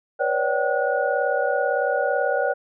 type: tone cluster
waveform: sine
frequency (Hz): 486.8 / 550 / 588 / 767 / 1453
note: B4 / C#5 / D5 / G5 / F#6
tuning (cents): -25 / -14 / +2 / -38 / -32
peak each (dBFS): -26 / -25 / -25 / -26 / -27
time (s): 0.19-2.54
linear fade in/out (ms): 20
effects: none